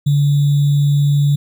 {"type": "tone with sample-and-hold", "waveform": "sine", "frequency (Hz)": 143.8, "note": "D3", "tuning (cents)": -36, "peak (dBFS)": -10, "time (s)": [0.06, 1.36], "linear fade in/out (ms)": 10, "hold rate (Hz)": 3675, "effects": []}